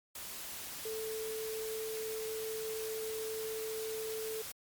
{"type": "tone in noise", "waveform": "sine", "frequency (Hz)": 440, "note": "A4", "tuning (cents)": 0, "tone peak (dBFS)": -37, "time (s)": [0.85, 4.42], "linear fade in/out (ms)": 5, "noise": "white", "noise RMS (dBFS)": -44, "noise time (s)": [0.15, 4.52], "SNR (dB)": 4, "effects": ["MP3 96 kbps"]}